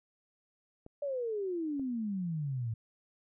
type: clicks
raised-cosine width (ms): 2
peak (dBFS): -35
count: 2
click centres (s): 0.864 / 1.796
type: exponential sweep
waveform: sine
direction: down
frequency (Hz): 587.3 to 108.7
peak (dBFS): -32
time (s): 1.02-2.74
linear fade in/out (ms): 5
effects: none